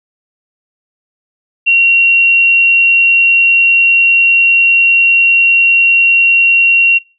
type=tone; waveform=sine; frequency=2745 Hz; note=F7; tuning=31 cents flat; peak=-5 dBFS; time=1.66-6.99 s; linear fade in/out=20 ms; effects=noise-tail reverb RT60 0.3 s tail -22 dB re dry